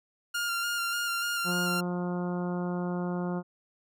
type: tone with vibrato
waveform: sawtooth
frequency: 1400 Hz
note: F6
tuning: 4 cents sharp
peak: -25 dBFS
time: 0.34-1.81 s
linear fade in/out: 10 ms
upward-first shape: square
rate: 3.4 Hz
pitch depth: 18 cents each way
type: harmonic tone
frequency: 177.6 Hz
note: F3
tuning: 29 cents sharp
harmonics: 1 / 2 / 3 / 4 / 5 / 6 / 7 / 8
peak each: -30 / -36 / -40 / -42 / -44 / -46 / -47 / -48 dBFS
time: 1.44-3.43 s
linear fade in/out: 50 ms
effects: none